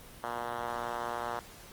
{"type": "tone with band-pass filter", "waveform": "5% pulse", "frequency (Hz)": 119.3, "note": "A#2", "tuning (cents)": 41, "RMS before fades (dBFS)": -36, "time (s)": [0.24, 1.39], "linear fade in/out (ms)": 0, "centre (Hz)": 910, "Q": 1, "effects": ["pink hiss -51 dBFS RMS until 1.72 s", "Opus 24 kbps"]}